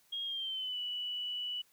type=tone with pitch glide; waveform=sine; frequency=3262 to 2957 Hz; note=G#7 to F#7; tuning=-32 to -2 cents; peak=-35 dBFS; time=0.12-1.62 s; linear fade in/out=10 ms; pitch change=-170 cents; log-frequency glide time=0.24-0.79 s; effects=white hiss -68 dBFS RMS until 1.72 s